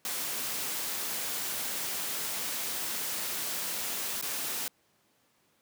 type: noise with dropouts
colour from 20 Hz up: white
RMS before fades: -34 dBFS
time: 0.05-4.68 s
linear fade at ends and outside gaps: 1 ms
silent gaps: 4.213-4.225 s
effects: pink hiss -69 dBFS RMS until 5.61 s + high-pass 150 Hz 12 dB/octave